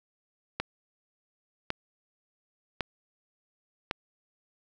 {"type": "click train", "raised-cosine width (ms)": 0.3, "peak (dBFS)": -13, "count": 4, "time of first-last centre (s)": [0.6, 3.911], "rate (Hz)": 0.906, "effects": []}